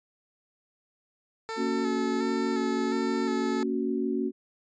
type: tone with vibrato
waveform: 15% pulse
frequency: 440 Hz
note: A4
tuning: in tune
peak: -26 dBFS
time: 1.49-3.63 s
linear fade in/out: 0 ms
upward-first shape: square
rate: 1.4 Hz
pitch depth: 28 cents each way
type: chord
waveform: sine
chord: F# major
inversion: first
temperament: just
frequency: 231.2 / 277.5 / 370 Hz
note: A#3 / C#4 / F#4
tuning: -14 / +2 / 0 cents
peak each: -30 dBFS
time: 1.56-4.32 s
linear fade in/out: 50 ms
effects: resampled to 16000 Hz